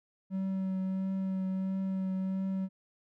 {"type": "tone with vibrato", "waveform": "triangle", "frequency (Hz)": 190, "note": "F#3", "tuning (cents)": 46, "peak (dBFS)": -28, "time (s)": [0.3, 2.69], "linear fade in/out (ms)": 50, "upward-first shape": "triangle", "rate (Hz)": 1.5, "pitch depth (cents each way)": 17, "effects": []}